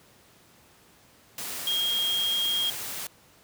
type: tone in noise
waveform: sine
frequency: 3244 Hz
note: G#7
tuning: 41 cents flat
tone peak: -24 dBFS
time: 1.67-2.7 s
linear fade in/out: 2 ms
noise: white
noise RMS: -35 dBFS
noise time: 1.38-3.07 s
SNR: +8 dB
effects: pink hiss -57 dBFS RMS until 3.43 s + high-pass 80 Hz 12 dB/octave